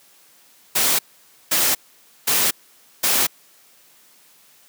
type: noise bursts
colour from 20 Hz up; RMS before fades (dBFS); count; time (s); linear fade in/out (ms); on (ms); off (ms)
white; -18; 4; 0.75-3.27; 10; 240; 520
effects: white hiss -53 dBFS RMS until 4.68 s + high-pass 150 Hz 12 dB/octave